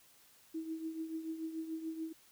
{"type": "tone with tremolo", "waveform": "sine", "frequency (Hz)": 321.7, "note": "E4", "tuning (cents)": -42, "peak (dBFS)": -35, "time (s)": [0.54, 2.13], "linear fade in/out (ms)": 10, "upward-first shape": "triangle", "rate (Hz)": 6.9, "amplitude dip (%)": 70, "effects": ["white hiss -64 dBFS RMS until 2.31 s"]}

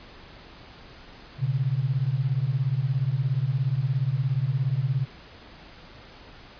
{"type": "beating tone pair", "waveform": "sine", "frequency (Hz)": [123.9, 140.9], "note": ["B2", "C#3"], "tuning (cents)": [6, 29], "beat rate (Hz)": 17, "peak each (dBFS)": -25, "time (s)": [1.38, 5.07], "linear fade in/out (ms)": 50, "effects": ["pink hiss -47 dBFS RMS until 6.59 s", "resampled to 11025 Hz"]}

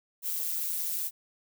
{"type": "noise with amplitude modulation", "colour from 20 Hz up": "violet", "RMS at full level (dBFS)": -29, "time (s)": [0.22, 1.11], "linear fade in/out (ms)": 50, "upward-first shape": "sine", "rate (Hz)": 167, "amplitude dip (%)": 65, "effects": []}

